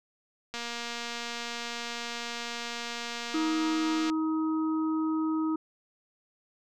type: click train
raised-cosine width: 0.2 ms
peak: -19 dBFS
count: 841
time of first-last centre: 0.54-4.099 s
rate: 236 Hz
type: harmonic tone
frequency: 316.1 Hz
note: D#4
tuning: 27 cents sharp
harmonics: 1 / 3 / 4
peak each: -26 / -41 / -38 dBFS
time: 3.34-5.56 s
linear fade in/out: 5 ms
effects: none